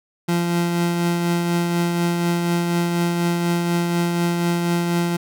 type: tone with tremolo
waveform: 30% pulse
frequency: 172.3 Hz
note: F3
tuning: 23 cents flat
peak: -14 dBFS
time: 0.28-5.17 s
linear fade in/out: 10 ms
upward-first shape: triangle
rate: 4.1 Hz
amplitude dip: 35%
effects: none